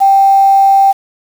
sine tone with quantisation, 784 Hz, G5, in tune, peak -4 dBFS, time 0-0.93 s, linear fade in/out 20 ms, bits 5, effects none

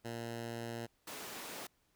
10% pulse tone, 116.54 Hz, A#2, in tune, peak -32 dBFS, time 0.04-0.87 s, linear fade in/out 20 ms
pink high-pass noise, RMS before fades -46 dBFS, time 1.07-1.67 s, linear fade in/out 5 ms, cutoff 290 Hz, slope 12 dB/octave
effects pink hiss -75 dBFS RMS until 1.95 s

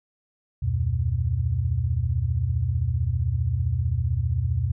sine tone cluster, 74 / 89.4 / 121.2 Hz, D2 / F2 / B2, +14 / +41 / -32 cents, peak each -27 / -25 / -25 dBFS, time 0.62-4.72 s, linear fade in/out 10 ms, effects none

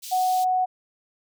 pink high-pass noise, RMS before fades -37 dBFS, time 0.02-0.45 s, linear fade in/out 20 ms, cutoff 3500 Hz, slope 24 dB/octave
sine tone, 740 Hz, F#5, in tune, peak -19 dBFS, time 0.11-0.66 s, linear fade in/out 20 ms
effects none

